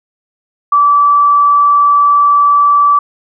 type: tone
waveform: sine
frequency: 1157 Hz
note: D6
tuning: 26 cents flat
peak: -5 dBFS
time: 0.72-2.99 s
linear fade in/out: 5 ms
effects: none

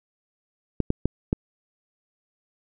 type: clicks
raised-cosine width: 3 ms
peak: -8 dBFS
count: 4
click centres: 0.803 / 0.904 / 1.056 / 1.329 s
effects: none

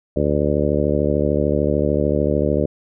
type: harmonic tone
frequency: 73.42 Hz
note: D2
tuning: in tune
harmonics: 1 / 2 / 3 / 4 / 5 / 6 / 7 / 8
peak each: -24 / -24 / -24 / -24 / -24 / -24 / -24 / -24 dBFS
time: 0.16-2.66 s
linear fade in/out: 5 ms
effects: none

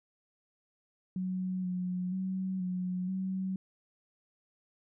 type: tone with pitch steps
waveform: sine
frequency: 185.1 / 181.4 / 188.3 / 182.2 / 188.9 Hz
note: F#3 / F#3 / F#3 / F#3 / F#3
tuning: +1 / -34 / +31 / -26 / +36 cents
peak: -31 dBFS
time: 1.16-3.56 s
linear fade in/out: 2 ms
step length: 480 ms
effects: none

